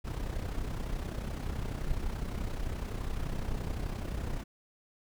brown noise with amplitude modulation, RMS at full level -32 dBFS, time 0.04-4.44 s, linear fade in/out 20 ms, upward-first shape sine, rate 31.7 Hz, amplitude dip 60%, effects none

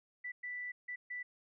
sine tone bursts at uneven times, 1975.5 Hz, B6, in tune, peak -39 dBFS, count 4, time 0.24-0.32 / 0.43-0.72 / 0.88-0.96 / 1.1-1.23 s, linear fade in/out 10 ms, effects none

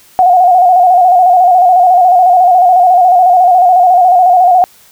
sine tone with vibrato, 725 Hz, F#5, 35 cents flat, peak -3 dBFS, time 0.19-4.64 s, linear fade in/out 0 ms, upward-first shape square, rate 14 Hz, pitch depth 48 cents each way, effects white hiss -43 dBFS RMS until 4.91 s

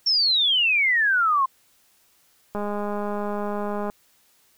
sine exponential sweep, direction down, 5520 to 1038 Hz, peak -17 dBFS, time 0.06-1.46 s, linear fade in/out 10 ms
click train, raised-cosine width 1 ms, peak -16 dBFS, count 279, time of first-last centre 2.55-3.9 s, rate 206 Hz
effects white hiss -61 dBFS RMS until 4.57 s

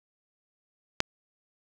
click, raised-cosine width 0.2 ms, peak -5 dBFS, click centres 1.004 s, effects none

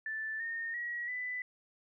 sine tone with pitch steps, 1760 / 1834.7 / 1912.7 / 1993.9 Hz, A6 / A#6 / A#6 / B6, 0 / -28 / +44 / +16 cents, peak -35 dBFS, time 0.06-1.42 s, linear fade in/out 2 ms, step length 340 ms, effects none

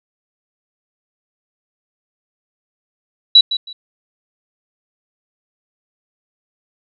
sine tone with echo, 3925 Hz, B7, 11 cents flat, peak -3 dBFS, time 3.35-3.41 s, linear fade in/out 5 ms, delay 160 ms, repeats 2, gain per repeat -13 dB, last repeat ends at 3.73 s, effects none

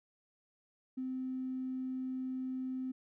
triangle tone with tanh clipping, 258.7 Hz, C4, 19 cents flat, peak -35 dBFS, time 0.97-2.92 s, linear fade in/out 10 ms, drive 2 dB, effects none

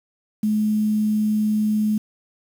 sine tone with quantisation, 213.3 Hz, G#3, 46 cents sharp, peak -17 dBFS, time 0.43-1.98 s, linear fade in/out 5 ms, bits 7, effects none

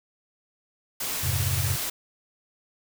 white noise, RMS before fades -30 dBFS, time 1-1.9 s, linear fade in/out 5 ms
sine chord, F minor, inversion none, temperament equal with one note detuned, 87.31 / 103.83 / 132.95 Hz, F2 / Ab2 / C3, 0 / 0 / +28 cents, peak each -28 / -29 / -29 dBFS, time 1.23-1.76 s, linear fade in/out 10 ms
effects none

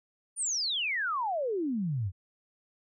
sine exponential sweep, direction down, 9670 to 86.5 Hz, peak -28 dBFS, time 0.36-2.12 s, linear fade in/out 50 ms, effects none

